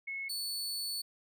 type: tone pair in turn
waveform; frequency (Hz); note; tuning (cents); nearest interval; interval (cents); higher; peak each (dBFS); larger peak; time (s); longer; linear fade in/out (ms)
sine / sawtooth; 2187 / 4450; C#7 / C#8; -24 / +6; octave; 1230; second; -36 / -32; second; 0.07-0.29 / 0.29-1.02; second; 10
effects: none